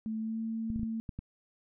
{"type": "tone with pitch glide", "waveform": "sine", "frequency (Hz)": [220, 224.4], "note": ["A3", "A3"], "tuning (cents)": [0, 34], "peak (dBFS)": -32, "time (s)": [0.06, 1], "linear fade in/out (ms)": 0, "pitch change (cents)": 34, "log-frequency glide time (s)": [0.19, 0.39]}
{"type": "clicks", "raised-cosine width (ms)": 5, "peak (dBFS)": -26, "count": 6, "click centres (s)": [0.702, 0.76, 0.795, 0.832, 1.092, 1.19]}
{"effects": []}